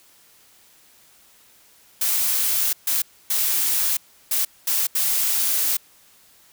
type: noise bursts at uneven times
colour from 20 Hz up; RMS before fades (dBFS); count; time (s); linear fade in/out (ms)
blue; -21; 6; 2.01-2.73 / 2.87-3.02 / 3.3-3.97 / 4.31-4.45 / 4.67-4.87 / 4.95-5.77; 5
effects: white hiss -54 dBFS RMS until 6.52 s